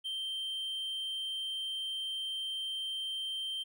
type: tone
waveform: triangle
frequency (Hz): 3136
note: G7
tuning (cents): 0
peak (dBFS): -33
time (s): 0.04-3.64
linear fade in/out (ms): 20
effects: none